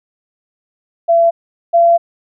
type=tone pair in turn; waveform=sine; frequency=674 / 681 Hz; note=E5 / F5; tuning=+38 / -44 cents; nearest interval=unison; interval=18 cents; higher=second; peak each=-7 / -6 dBFS; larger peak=second; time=1.08-1.31 / 1.73-1.98 s; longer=second; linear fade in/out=20 ms; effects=none